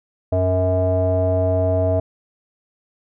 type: tone with low-pass filter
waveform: square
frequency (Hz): 92.2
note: F#2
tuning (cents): -6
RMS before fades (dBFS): -18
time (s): 0.32-2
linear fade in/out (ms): 5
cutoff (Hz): 620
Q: 9.6
effects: none